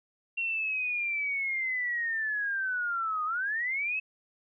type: linear two-way sweep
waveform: sine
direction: down then up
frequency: 2745 to 1222 to 2619 Hz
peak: -28 dBFS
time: 0.37-4 s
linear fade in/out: 10 ms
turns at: 3.25 s
effects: none